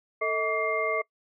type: tone cluster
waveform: sine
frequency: 444.9 / 637 / 1149 / 2112 Hz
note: A4 / D#5 / D6 / C7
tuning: +19 / +41 / -38 / +16 cents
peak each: -30 dBFS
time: 0.21-1.02 s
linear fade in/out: 10 ms
effects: noise-tail reverb RT60 0.1 s tail -23 dB re dry